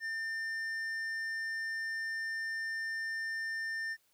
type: tone with hard clipping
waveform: sine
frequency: 1800 Hz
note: A6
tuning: 39 cents sharp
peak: -36 dBFS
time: 0-3.97 s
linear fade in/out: 50 ms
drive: 6 dB
effects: white hiss -72 dBFS RMS until 4.13 s